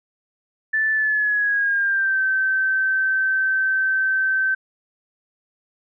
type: tone with pitch glide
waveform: sine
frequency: 1755 to 1545.6 Hz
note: A6 to G6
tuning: -5 to -25 cents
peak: -17 dBFS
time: 0.73-4.55 s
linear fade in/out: 10 ms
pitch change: -220 cents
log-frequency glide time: 0.92-2.21 s
effects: none